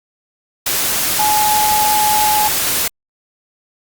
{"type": "tone in noise", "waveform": "sine", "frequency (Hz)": 848, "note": "G#5", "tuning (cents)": 36, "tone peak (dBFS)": -13, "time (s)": [1.19, 2.48], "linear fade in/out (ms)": 5, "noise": "white", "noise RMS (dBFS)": -17, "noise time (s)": [0.66, 2.88], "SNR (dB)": 1, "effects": ["Opus 48 kbps"]}